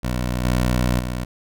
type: tone with level steps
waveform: 15% pulse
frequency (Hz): 61.6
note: B1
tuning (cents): -4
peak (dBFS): -15 / -11 / -18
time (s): 0.03-1.25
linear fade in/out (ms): 10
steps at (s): 0.45 / 0.99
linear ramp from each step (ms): 2
effects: none